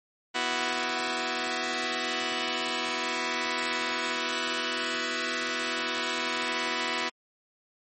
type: chord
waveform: 5% pulse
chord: B suspended fourth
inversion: none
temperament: just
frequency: 246.9 / 329.3 / 370.4 Hz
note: B3 / E4 / F#4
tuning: 0 / -2 / +2 cents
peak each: -21 dBFS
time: 0.34-7.1 s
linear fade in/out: 20 ms
effects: MP3 32 kbps